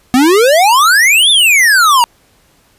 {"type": "exponential two-way sweep", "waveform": "square", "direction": "up then down", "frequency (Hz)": [242.6, 3618, 923], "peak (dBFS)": -6, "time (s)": [0.14, 2.04], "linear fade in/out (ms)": 0, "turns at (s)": 1.3, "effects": ["pink hiss -51 dBFS RMS until 2.78 s", "resampled to 32000 Hz"]}